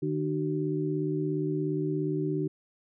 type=tone cluster; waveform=sine; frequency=152.8 / 302.4 / 379.5 Hz; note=D#3 / D#4 / F#4; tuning=-31 / -49 / +44 cents; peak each=-31 dBFS; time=0.02-2.48 s; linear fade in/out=10 ms; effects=none